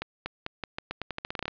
accelerating click train, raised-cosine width 0.3 ms, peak -16 dBFS, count 16, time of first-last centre 0.02-1.48 s, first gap 240 ms, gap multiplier 0.85, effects resampled to 11025 Hz + 9-bit

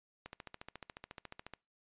click train, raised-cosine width 0.3 ms, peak -29 dBFS, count 19, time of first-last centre 0.26-1.537 s, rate 14.1 Hz, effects noise-tail reverb RT60 0.3 s tail -25 dB re dry + resampled to 8000 Hz

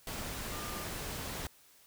sine tone in noise, 1200 Hz, D6, 37 cents sharp, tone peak -46 dBFS, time 0.52-0.84 s, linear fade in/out 2 ms, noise pink, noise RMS -40 dBFS, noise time 0.07-1.47 s, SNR -9 dB, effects white hiss -62 dBFS RMS until 1.86 s

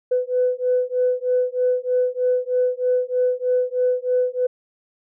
sine beating tone pair, 499.2 / 502.4 Hz, B4 / B4, +19 / +30 cents, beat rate 3.2 Hz, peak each -20 dBFS, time 0.11-4.47 s, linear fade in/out 10 ms, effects tanh soft clip ceiling -10 dBFS

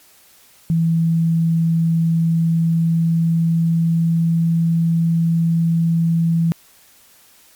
sine tone with pitch glide, 164.81 to 166.05 Hz, E3 to E3, 0 to +13 cents, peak -13 dBFS, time 0.7-6.52 s, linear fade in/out 0 ms, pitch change +13 cents, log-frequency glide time 2.01-4.49 s, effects white hiss -50 dBFS RMS until 7.55 s + MP3 96 kbps

